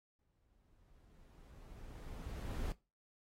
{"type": "noise with exponential growth", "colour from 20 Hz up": "brown", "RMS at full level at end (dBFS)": -38, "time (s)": [0.19, 2.72], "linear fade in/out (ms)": 1, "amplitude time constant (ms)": 550, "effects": ["noise-tail reverb RT60 0.3 s tail -21 dB re dry", "AAC 48 kbps"]}